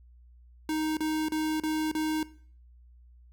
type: tone bursts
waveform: square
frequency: 311.7 Hz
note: D#4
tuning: 3 cents sharp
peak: -28 dBFS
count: 5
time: 0.69-2.23 s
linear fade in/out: 2 ms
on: 280 ms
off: 35 ms
effects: noise-tail reverb RT60 0.5 s tail -19 dB re dry + added 60 Hz sine -52 dBFS peak until 3.32 s